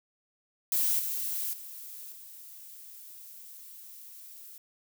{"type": "noise with level steps", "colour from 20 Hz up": "violet", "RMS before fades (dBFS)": [-27, -33, -44, -48], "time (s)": [0.72, 4.58], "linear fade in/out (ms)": 2, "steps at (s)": [0.99, 1.53, 2.12], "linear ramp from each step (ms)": 5, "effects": []}